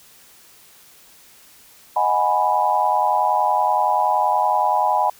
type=chord; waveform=sine; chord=G# minor seventh; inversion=second; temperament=equal; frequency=622.3 / 740 / 830.6 / 987.8 Hz; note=D#5 / F#5 / G#5 / B5; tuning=0 / 0 / 0 / 0 cents; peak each=-25 / -22 / -19 / -20 dBFS; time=1.96-5.1 s; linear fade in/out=5 ms; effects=white hiss -49 dBFS RMS until 5.19 s